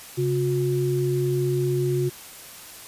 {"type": "tone pair together", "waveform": "sine", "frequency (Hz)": [135.78, 360.6], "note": ["C#3", "F#4"], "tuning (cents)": [-35, -45], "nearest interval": "octave + perfect fourth", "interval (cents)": 1690, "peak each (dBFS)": -23, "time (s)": [0.17, 2.1], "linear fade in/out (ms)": 20, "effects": ["white hiss -42 dBFS RMS until 2.87 s", "resampled to 32000 Hz"]}